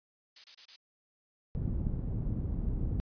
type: noise bursts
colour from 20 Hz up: violet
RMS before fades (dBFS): -38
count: 4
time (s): 0.36-0.762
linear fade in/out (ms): 5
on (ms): 81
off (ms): 26
type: low-pass noise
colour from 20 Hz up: pink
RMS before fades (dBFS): -33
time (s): 1.55-3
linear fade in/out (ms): 0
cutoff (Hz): 190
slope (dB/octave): 12
type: clicks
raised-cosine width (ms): 5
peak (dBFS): -28 / -22 / -20 / -22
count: 4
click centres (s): 1.618 / 1.679 / 1.869 / 1.938
effects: resampled to 11025 Hz